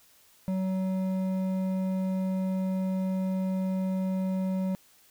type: tone with hard clipping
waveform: triangle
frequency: 188.2 Hz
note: F#3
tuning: 30 cents sharp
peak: -28 dBFS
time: 0.48-4.75 s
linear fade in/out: 0 ms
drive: 12 dB
effects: white hiss -60 dBFS RMS until 5.1 s